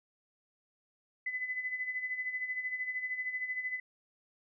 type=tone with tremolo; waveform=sine; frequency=2011 Hz; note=B6; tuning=31 cents sharp; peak=-31 dBFS; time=1.26-3.8 s; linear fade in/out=5 ms; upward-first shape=sine; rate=13 Hz; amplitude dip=65%; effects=none